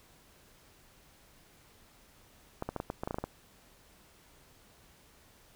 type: clicks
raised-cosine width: 1 ms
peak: -20 dBFS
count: 11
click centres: 2.624 / 2.69 / 2.763 / 2.801 / 2.901 / 3.035 / 3.075 / 3.109 / 3.144 / 3.185 / 3.24 s
effects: pink hiss -61 dBFS RMS until 5.55 s